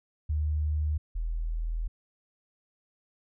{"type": "tone pair in turn", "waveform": "sine", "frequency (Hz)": [76, 40.73], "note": ["D#2", "E1"], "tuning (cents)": [-40, -20], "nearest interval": "major seventh", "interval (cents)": 1080, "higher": "first", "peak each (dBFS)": [-25, -28], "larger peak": "first", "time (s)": [[0.29, 0.98], [1.15, 1.88]], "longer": "second", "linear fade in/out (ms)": 10, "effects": []}